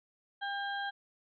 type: harmonic tone with a mistuned harmonic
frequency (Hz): 800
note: G5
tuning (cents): +35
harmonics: 1 / 2 / 4 / 5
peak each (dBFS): -37 / -37 / -44 / -51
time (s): 0.41-0.91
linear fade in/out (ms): 20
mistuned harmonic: 4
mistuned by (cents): +17
effects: none